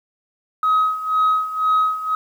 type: tone with tremolo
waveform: sine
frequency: 1268 Hz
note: D#6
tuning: 32 cents sharp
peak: -11 dBFS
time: 0.63-2.15 s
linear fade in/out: 2 ms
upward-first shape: sine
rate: 2 Hz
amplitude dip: 80%
effects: tanh soft clip ceiling -11 dBFS + 8-bit